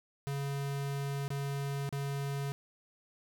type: tone with dropouts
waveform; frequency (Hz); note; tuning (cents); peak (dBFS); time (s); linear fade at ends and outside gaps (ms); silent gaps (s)
square; 139.9; C#3; +16; -34; 0.27-2.52; 0; 1.28-1.304 / 1.891-1.926
effects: none